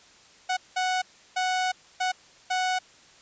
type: tone bursts at uneven times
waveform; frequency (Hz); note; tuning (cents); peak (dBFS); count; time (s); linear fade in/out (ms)
sawtooth; 740; F#5; 0; -20; 5; 0.49-0.57 / 0.76-1.02 / 1.36-1.72 / 2-2.12 / 2.5-2.79; 10
effects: white hiss -54 dBFS RMS until 3.21 s + resampled to 16000 Hz